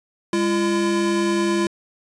square tone pair together, 202.5 / 340.6 Hz, G#3 / F4, -43 / -43 cents, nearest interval major sixth, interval 900 cents, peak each -24 / -20 dBFS, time 0.33-1.67 s, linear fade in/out 2 ms, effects resampled to 22050 Hz

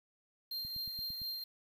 square tone with tremolo, 4186 Hz, C8, in tune, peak -37 dBFS, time 0.51-1.44 s, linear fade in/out 5 ms, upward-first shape triangle, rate 4.2 Hz, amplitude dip 40%
click train, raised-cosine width 5 ms, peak -40 dBFS, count 6, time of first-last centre 0.65-1.218 s, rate 8.81 Hz
effects 10-bit

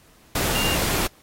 sine tone in noise, 2800 Hz, F7, 4 cents sharp, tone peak -25 dBFS, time 0.55-0.75 s, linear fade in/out 5 ms, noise pink, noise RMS -24 dBFS, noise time 0.35-1.07 s, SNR -4 dB, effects pink hiss -55 dBFS RMS until 1.22 s + AAC 48 kbps

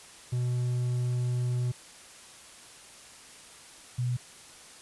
triangle / sine tone pair in turn, 123.47 / 123.47 Hz, B2 / B2, 0 / 0 cents, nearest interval unison, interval 0 cents, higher neither, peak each -24 / -26 dBFS, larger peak first, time 0.32-1.72 / 3.98-4.17 s, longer first, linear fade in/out 10 ms, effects white hiss -50 dBFS RMS until 4.81 s + resampled to 24000 Hz

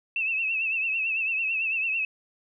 sine tone with vibrato, 2637 Hz, E7, in tune, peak -24 dBFS, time 0.16-2.05 s, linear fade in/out 2 ms, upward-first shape triangle, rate 9 Hz, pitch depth 79 cents each way, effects none

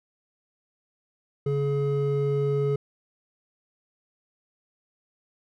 triangle tone pair together, 140.87 / 423 Hz, C#3 / G#4, +28 / +32 cents, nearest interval octave + perfect fifth, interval 1904 cents, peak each -23 dBFS, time 1.46-2.76 s, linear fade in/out 5 ms, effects none

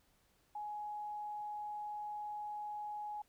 sine tone, 837 Hz, G#5, 13 cents sharp, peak -40 dBFS, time 0.55-3.22 s, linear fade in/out 5 ms, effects pink hiss -73 dBFS RMS until 3.28 s

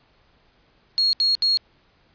sine tone bursts, 4298 Hz, C8, 46 cents sharp, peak -16 dBFS, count 3, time 0.98-1.572 s, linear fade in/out 0 ms, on 150 ms, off 71 ms, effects pink hiss -60 dBFS RMS until 2.14 s + resampled to 11025 Hz

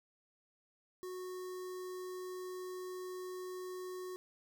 square tone with notch filter, 367.2 Hz, F#4, 13 cents flat, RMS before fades -44 dBFS, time 1.03-4.16 s, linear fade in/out 0 ms, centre 2600 Hz, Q 1, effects none

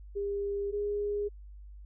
sine tone pair in turn, 402.5 / 411.2 Hz, G4 / G#4, +46 / -17 cents, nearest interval unison, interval 37 cents, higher second, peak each -30 / -29 dBFS, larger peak second, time 0.15-0.72 / 0.72-1.29 s, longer neither, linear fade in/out 20 ms, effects added 50 Hz sine -45 dBFS peak until 1.85 s

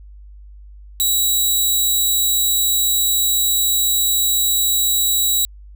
10% pulse tone, 3882 Hz, B7, 31 cents flat, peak -7 dBFS, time 1-5.45 s, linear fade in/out 0 ms, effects added 50 Hz sine -37 dBFS peak until 5.75 s

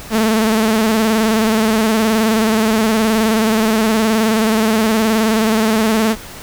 sawtooth tone with vibrato, 220 Hz, A3, in tune, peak -8 dBFS, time 0.1-6.16 s, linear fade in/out 50 ms, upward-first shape square, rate 19 Hz, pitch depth 42 cents each way, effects pink hiss -33 dBFS RMS until 6.42 s

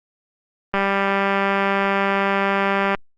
click train, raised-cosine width 0.5 ms, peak -5 dBFS, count 436, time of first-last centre 0.74-2.948 s, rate 197 Hz, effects Opus 24 kbps

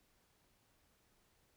silence, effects pink hiss -74 dBFS RMS until 1.56 s

